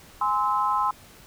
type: chord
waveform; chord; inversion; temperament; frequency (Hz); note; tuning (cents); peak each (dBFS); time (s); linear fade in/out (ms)
sine; Ab augmented; none; just; 830.6 / 1038.3 / 1297.8; Ab5 / C6 / E6; 0 / -14 / -27; -27 / -23 / -27; 0.21-0.91; 5
effects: pink hiss -50 dBFS RMS until 1.26 s